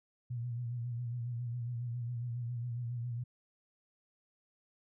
sine tone with vibrato, 120 Hz, B2, 49 cents flat, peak -35 dBFS, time 0.3-3.24 s, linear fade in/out 10 ms, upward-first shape sine, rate 7.3 Hz, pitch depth 55 cents each way, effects none

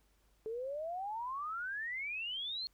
sine exponential sweep, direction up, 430.6 to 4320 Hz, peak -37 dBFS, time 0.46-2.67 s, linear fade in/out 0 ms, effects added 50 Hz sine -70 dBFS peak until 2.73 s + pink hiss -74 dBFS RMS until 2.73 s

